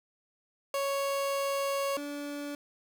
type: tone pair in turn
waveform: 30% pulse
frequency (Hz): 554.4 / 288.8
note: C#5 / D4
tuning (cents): 0 / -29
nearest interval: major seventh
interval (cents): 1129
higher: first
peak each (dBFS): -26 / -33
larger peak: first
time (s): 0.74-1.97 / 1.97-2.55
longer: first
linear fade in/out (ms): 2
effects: 11-bit